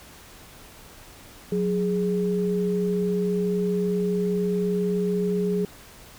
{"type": "tone pair together", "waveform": "sine", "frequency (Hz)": [182.45, 415.3], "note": ["F#3", "G#4"], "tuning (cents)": [-24, 0], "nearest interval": "octave + major second", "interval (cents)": 1424, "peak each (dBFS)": -24, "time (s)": [1.52, 5.65], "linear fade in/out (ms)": 2, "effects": ["pink hiss -47 dBFS RMS until 6.18 s"]}